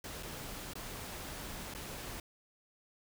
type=noise with dropouts; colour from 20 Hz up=pink; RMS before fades=-44 dBFS; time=0.04-2.2 s; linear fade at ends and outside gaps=2 ms; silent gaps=0.227-0.231 / 0.735-0.754 / 1.739-1.748 s; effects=none